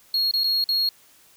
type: tone with dropouts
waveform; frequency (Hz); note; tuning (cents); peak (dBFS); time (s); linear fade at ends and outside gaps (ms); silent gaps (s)
triangle; 4297; C8; +45; -18; 0.14-0.89; 2; 0.312-0.337 / 0.436-0.441 / 0.641-0.689
effects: white hiss -55 dBFS RMS until 1.36 s

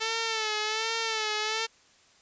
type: tone with vibrato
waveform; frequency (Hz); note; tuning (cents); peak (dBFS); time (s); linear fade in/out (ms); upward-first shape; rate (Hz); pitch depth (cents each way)
5% pulse; 440; A4; 0; -16; 0-1.67; 20; sine; 1.3; 60
effects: white hiss -60 dBFS RMS until 2.21 s + resampled to 16000 Hz

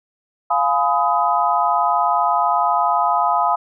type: chord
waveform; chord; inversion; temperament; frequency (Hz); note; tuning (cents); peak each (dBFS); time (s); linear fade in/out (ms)
sine; F half-diminished seventh; none; just; 698.5 / 838.1 / 1005.8 / 1257.2; F5 / Ab5 / Cb6 / Eb6; 0 / +16 / +31 / +18; -20; 0.5-3.56; 10
effects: none

